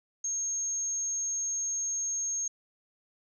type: tone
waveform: sine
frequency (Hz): 6480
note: G#8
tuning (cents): -43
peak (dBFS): -29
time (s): 0.24-2.48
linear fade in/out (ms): 5
effects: none